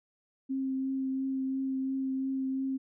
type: tone with vibrato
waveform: sine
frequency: 265.8 Hz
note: C4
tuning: 27 cents sharp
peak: -29 dBFS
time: 0.49-2.78 s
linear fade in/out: 20 ms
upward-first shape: triangle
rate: 2.9 Hz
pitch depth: 14 cents each way
effects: none